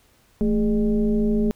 sine tone with frequency modulation, 218.8 Hz, A3, 9 cents flat, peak -17 dBFS, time 0.41-1.51 s, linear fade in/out 0 ms, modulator 192 Hz, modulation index 0.92, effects pink hiss -59 dBFS RMS until 1.55 s

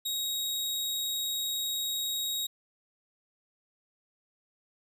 sawtooth tone, 3786 Hz, A#7, 26 cents sharp, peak -27 dBFS, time 0.05-2.47 s, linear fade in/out 10 ms, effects none

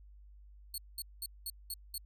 10% pulse tone bursts, 4364 Hz, C#8, 28 cents flat, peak -31 dBFS, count 6, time 0.74-1.98 s, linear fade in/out 2 ms, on 40 ms, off 200 ms, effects added 50 Hz sine -53 dBFS peak until 2.05 s

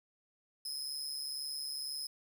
sawtooth tone with amplitude modulation, 5110 Hz, D#8, 45 cents sharp, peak -32 dBFS, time 0.65-2.07 s, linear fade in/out 5 ms, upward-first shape sine, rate 142 Hz, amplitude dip 75%, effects 11-bit

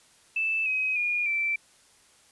sine tone with pitch steps, 2637 / 2533 / 2432 / 2336 Hz, E7 / D#7 / D#7 / D7, 0 / +30 / -40 / -10 cents, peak -24 dBFS, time 0.36-1.56 s, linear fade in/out 5 ms, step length 300 ms, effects white hiss -59 dBFS RMS until 2.31 s + resampled to 24000 Hz

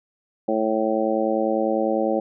harmonic tone, 110 Hz, A2, in tune, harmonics 2 / 3 / 4 / 5 / 6 / 7, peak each -27 / -25 / -28 / -23 / -31 / -28 dBFS, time 0.48-2.2 s, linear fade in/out 5 ms, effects none

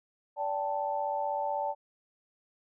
sine chord, D suspended fourth, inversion none, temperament equal with one note detuned, 578.9 / 784 / 880 Hz, D5 / G5 / A5, -25 / 0 / 0 cents, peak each -34 / -35 / -32 dBFS, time 0.36-1.75 s, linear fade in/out 50 ms, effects none

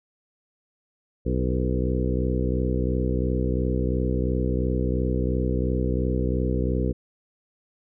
harmonic tone with a mistuned harmonic, 62.9 Hz, B1, 32 cents sharp, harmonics 1 / 2 / 3 / 4 / 5 / 6 / 7 / 8, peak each -25 / -28 / -30 / -31 / -32 / -33 / -33 / -34 dBFS, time 1.25-6.93 s, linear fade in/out 20 ms, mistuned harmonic 7, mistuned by +34 cents, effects none

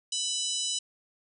harmonic tone with a mistuned harmonic, 992 Hz, B5, 7 cents sharp, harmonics 3 / 4 / 5 / 6 / 7 / 8 / 9, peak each -34 / -35 / -36 / -37 / -37 / -38 / -39 dBFS, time 0.12-0.79 s, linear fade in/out 5 ms, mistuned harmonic 5, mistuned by +48 cents, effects none

